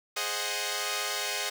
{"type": "chord", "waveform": "5% pulse", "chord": "Ab dominant seventh", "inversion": "none", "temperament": "equal", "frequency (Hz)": [415.3, 523.3, 622.3, 740], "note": ["Ab4", "C5", "Eb5", "Gb5"], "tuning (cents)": [0, 0, 0, 0], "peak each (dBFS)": -24, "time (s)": [0.16, 1.5], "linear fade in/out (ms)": 10, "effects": []}